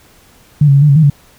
sine tone with pitch steps, 147.9 / 138.9 / 139.7 / 149.4 / 139.4 / 158.6 / 143 Hz, D3 / C#3 / C#3 / D3 / C#3 / D#3 / D3, +13 / +4 / +14 / +30 / +10 / +33 / -46 cents, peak -4 dBFS, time 0.61-1.1 s, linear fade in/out 5 ms, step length 70 ms, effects pink hiss -46 dBFS RMS until 1.38 s

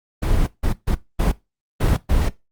brown noise bursts at uneven times, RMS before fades -17 dBFS, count 6, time 0.22-0.47 / 0.63-0.73 / 0.87-0.95 / 1.19-1.32 / 1.8-1.97 / 2.09-2.29 s, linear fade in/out 10 ms, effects noise-tail reverb RT60 0.2 s tail -18 dB re dry + Opus 24 kbps

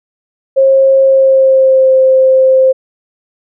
sine tone with pitch glide, 537 to 524.4 Hz, C5 to C5, +45 to +4 cents, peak -4 dBFS, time 0.56-2.73 s, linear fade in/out 20 ms, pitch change -41 cents, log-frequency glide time 1.03-1.93 s, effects none

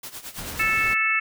white noise with tremolo, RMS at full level -35 dBFS, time 0.03-0.63 s, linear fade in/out 5 ms, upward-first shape sine, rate 9.2 Hz, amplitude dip 80%
pink noise, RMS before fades -35 dBFS, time 0.37-0.95 s, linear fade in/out 20 ms
harmonic tone, 439.4 Hz, A4, 2 cents flat, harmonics 3 / 4 / 5 / 6, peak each -27 / -26 / -23 / -24 dBFS, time 0.59-1.2 s, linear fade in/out 10 ms
effects none

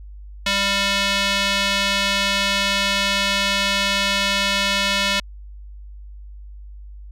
square tone with band-pass filter, 198.4 Hz, G3, 21 cents sharp, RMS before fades -20 dBFS, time 0.46-5.2 s, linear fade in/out 5 ms, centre 3300 Hz, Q 1.3, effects added 50 Hz sine -35 dBFS peak until 7.11 s

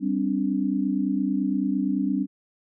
sine chord, G suspended fourth, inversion none, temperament equal with one note detuned, 196 / 261.6 / 290.5 Hz, G3 / C4 / D4, 0 / 0 / -19 cents, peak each -26 dBFS, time 0-2.27 s, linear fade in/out 50 ms, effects none

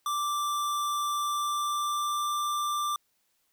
square tone with pitch glide, 1174.7 to 1182.2 Hz, D6 to D6, 0 to +11 cents, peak -28 dBFS, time 0.06-2.96 s, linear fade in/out 2 ms, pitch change +11 cents, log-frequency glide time 1.19-2.32 s, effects white hiss -73 dBFS RMS until 3.52 s

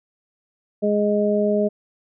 harmonic tone, 207.7 Hz, G#3, in tune, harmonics 1 / 2 / 3, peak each -21 / -21 / -21 dBFS, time 0.82-1.69 s, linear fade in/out 20 ms, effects none

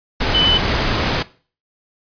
sine tone in noise, 3011 Hz, F#7, 30 cents sharp, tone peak -12 dBFS, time 0.34-0.58 s, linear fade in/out 10 ms, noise pink, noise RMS -18 dBFS, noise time 0.2-1.23 s, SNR +3 dB, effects noise-tail reverb RT60 0.4 s tail -19 dB re dry + resampled to 11025 Hz

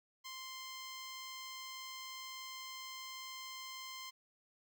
10% pulse tone, 1046.5 Hz, C6, in tune, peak -37 dBFS, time 0.24-4.11 s, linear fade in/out 20 ms, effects none

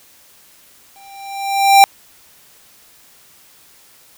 square tone with exponential growth, 789 Hz, G5, 11 cents sharp, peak -3 dBFS, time 0.96-1.84 s, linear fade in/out 0 ms, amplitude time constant 190 ms, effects white hiss -48 dBFS RMS until 4.17 s

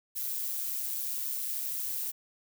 violet noise with amplitude modulation, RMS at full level -32 dBFS, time 0.15-2.12 s, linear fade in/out 20 ms, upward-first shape sine, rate 132 Hz, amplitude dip 45%, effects none

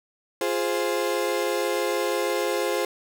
35% pulse chord, F minor, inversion none, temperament equal, 349.2 / 415.3 / 523.3 Hz, F4 / Ab4 / C5, 0 / 0 / 0 cents, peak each -27 / -26 / -25 dBFS, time 0.41-2.85 s, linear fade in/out 2 ms, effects none

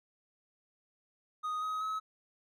triangle tone with pitch steps, 1244.5 / 1264.1 / 1283.9 Hz, D#6 / D#6 / E6, 0 / +27 / -46 cents, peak -31 dBFS, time 1.43-2 s, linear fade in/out 20 ms, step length 190 ms, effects none

